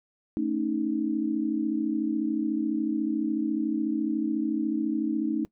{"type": "tone cluster", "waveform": "sine", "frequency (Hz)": [221, 277.3, 311.3], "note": ["A3", "C#4", "D#4"], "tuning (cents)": [8, 1, 1], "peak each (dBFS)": [-30, -30, -27], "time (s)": [0.37, 5.45], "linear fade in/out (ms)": 0, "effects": ["noise-tail reverb RT60 0.1 s tail -21 dB re dry"]}